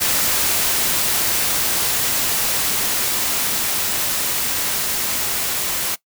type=noise with level ramp; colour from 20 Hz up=white; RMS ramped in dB=-18 to -22 dBFS; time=0-5.96 s; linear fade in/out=20 ms; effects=noise-tail reverb RT60 0.1 s tail -20 dB re dry